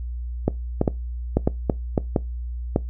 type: clicks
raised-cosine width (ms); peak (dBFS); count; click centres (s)
2; -4; 9; 0.48 / 0.814 / 0.878 / 1.37 / 1.475 / 1.698 / 1.978 / 2.162 / 2.761
effects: noise-tail reverb RT60 0.2 s tail -21 dB re dry + added 60 Hz sine -27 dBFS peak until 2.89 s